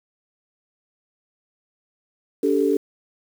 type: chord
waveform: sine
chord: D suspended fourth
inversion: none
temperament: equal with one note detuned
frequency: 287.5 / 392 / 440 Hz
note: D4 / G4 / A4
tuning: -37 / 0 / 0 cents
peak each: -21 dBFS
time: 2.43-2.77 s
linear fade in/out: 5 ms
effects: 7-bit